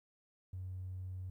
triangle tone, 92.5 Hz, F#2, in tune, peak -37 dBFS, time 0.53-1.3 s, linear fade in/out 5 ms, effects tanh soft clip ceiling -38 dBFS + 13-bit

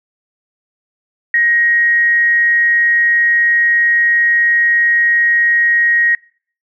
sine tone with amplitude modulation, 1883 Hz, A#6, 17 cents sharp, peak -8 dBFS, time 1.34-6.15 s, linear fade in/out 2 ms, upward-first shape sine, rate 271 Hz, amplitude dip 25%, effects noise-tail reverb RT60 0.5 s tail -26 dB re dry

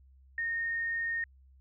sine tone, 1843 Hz, A#6, 20 cents flat, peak -30 dBFS, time 0.38-1.24 s, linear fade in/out 2 ms, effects added 66 Hz sine -56 dBFS peak until 1.6 s

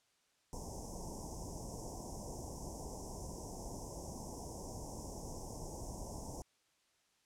pink band-stop noise, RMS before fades -45 dBFS, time 0.53-6.42 s, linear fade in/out 0 ms, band 1000 to 5300 Hz, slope 96 dB/octave, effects white hiss -75 dBFS RMS until 7.25 s + low-pass 8000 Hz 12 dB/octave

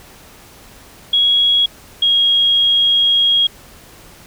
sine tone pair in turn, 3322 / 3280 Hz, G#7 / G#7, 0 / -22 cents, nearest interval unison, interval 22 cents, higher first, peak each -10 dBFS, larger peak neither, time 1.13-1.66 / 2.02-3.47 s, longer second, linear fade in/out 5 ms, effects pink hiss -42 dBFS RMS until 4.26 s

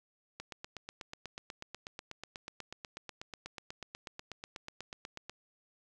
click train, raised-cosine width 0.2 ms, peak -25 dBFS, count 41, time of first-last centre 0.4-5.296 s, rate 8.17 Hz, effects none

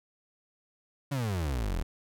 35% pulse exponential sweep, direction down, 146.83 to 37.39 Hz, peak -27 dBFS, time 1.11-1.83 s, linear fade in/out 10 ms, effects none

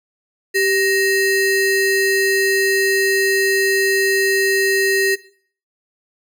square ring-modulated tone, 1130 Hz, C#6, 33 cents sharp, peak -12 dBFS, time 0.54-5.16 s, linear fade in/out 20 ms, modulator 740 Hz, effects noise-tail reverb RT60 0.5 s tail -18 dB re dry

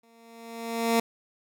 15% pulse tone with exponential growth, 230 Hz, A#3, 23 cents flat, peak -13 dBFS, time 0.03-1 s, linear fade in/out 5 ms, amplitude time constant 210 ms, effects none

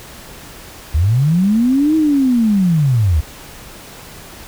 sine linear two-way sweep, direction up then down, 69.3 to 320 to 69.3 Hz, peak -10 dBFS, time 0.94-3.21 s, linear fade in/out 10 ms, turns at 1.96 s, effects pink hiss -36 dBFS RMS until 4.47 s

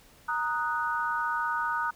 sine chord, D# minor, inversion second, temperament equal, 932.3 / 1244.5 / 1480 Hz, A#5 / D#6 / F#6, 0 / 0 / 0 cents, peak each -31 dBFS, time 0.28-1.91 s, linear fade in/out 10 ms, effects pink hiss -57 dBFS RMS until 1.95 s

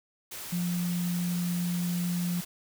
sine tone in noise, 175.5 Hz, F3, 9 cents sharp, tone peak -27 dBFS, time 0.52-2.41 s, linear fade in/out 10 ms, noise white, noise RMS -40 dBFS, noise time 0.31-2.45 s, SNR +10 dB, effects none

